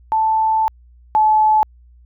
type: tone pair in turn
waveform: sine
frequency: 880 / 862.4 Hz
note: A5 / A5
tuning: 0 / -35 cents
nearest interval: unison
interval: 35 cents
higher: first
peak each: -13 / -10 dBFS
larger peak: second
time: 0.12-0.68 / 1.15-1.63 s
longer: first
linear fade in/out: 0 ms
effects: added 60 Hz sine -44 dBFS peak until 2.05 s